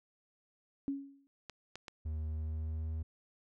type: tone with exponential decay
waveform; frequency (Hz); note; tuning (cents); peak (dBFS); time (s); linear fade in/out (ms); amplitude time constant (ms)
sine; 277.2; C#4; 0; -30; 0.88-1.27; 0; 84
type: clicks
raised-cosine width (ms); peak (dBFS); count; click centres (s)
0.2; -27; 3; 1.497 / 1.756 / 1.882
type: tone with pitch glide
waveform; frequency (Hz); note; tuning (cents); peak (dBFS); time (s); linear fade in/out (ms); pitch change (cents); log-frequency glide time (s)
triangle; 77.78 to 79.55; D#2 to D#2; 0 to +39; -33; 2.05-3.03; 10; +39; 2.28-2.92
effects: none